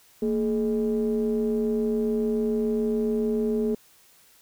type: ring-modulated tone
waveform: triangle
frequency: 97.5 Hz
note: G2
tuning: 9 cents flat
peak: -17 dBFS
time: 0.22-3.75 s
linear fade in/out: 5 ms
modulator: 326 Hz
effects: white hiss -57 dBFS RMS until 4.41 s